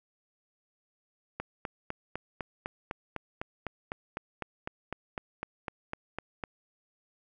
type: click train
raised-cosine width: 0.5 ms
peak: -19 dBFS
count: 21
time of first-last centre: 1.4-6.438 s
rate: 3.97 Hz
effects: none